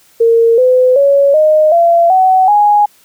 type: tone with pitch steps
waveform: sine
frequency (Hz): 459.9 / 507.4 / 559.7 / 617.4 / 681.2 / 751.4 / 829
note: A#4 / B4 / C#5 / D#5 / F5 / F#5 / G#5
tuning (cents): -23 / +47 / +17 / -14 / -43 / +26 / -3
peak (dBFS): -5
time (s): 0.2-2.86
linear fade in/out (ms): 10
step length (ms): 380
effects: white hiss -48 dBFS RMS until 3.04 s